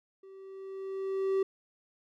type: tone with level ramp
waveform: triangle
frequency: 385.9 Hz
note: G4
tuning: 27 cents flat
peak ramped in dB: -47 to -22 dBFS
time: 0.23-1.43 s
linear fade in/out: 5 ms
effects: none